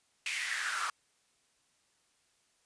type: noise with high-pass filter sweep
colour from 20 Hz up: pink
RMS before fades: -35 dBFS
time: 0.26-0.9 s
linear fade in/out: 2 ms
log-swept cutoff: 2400 to 1200 Hz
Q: 5.2
effects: white hiss -72 dBFS RMS until 2.65 s + resampled to 22050 Hz